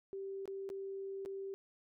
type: tone with dropouts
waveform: sine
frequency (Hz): 389.9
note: G4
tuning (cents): -9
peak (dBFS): -40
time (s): 0.13-1.54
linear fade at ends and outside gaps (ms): 0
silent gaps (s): 0.456-0.477 / 0.691-0.701 / 1.251-1.259
effects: none